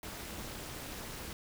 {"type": "noise with amplitude modulation", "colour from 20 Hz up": "pink", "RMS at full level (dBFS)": -40, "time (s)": [0.03, 1.33], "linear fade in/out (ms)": 2, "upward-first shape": "sine", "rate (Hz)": 265, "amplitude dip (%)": 80, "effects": []}